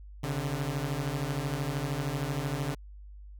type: beating tone pair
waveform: sawtooth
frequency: 134.2 / 147.2 Hz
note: C3 / D3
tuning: +44 / +4 cents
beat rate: 13 Hz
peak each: -29 dBFS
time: 0.23-2.75 s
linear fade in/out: 10 ms
effects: added 50 Hz sine -44 dBFS peak until 3.39 s